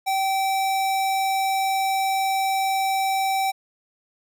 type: tone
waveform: square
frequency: 773 Hz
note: G5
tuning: 24 cents flat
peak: -21 dBFS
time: 0.06-3.52 s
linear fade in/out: 20 ms
effects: none